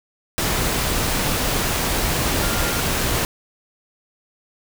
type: tone in noise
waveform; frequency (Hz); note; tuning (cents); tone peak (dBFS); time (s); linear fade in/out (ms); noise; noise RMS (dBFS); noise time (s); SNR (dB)
sine; 1396.9; F6; 0; -30; 2.42-2.8; 0; pink; -21; 0.38-3.25; -12
effects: none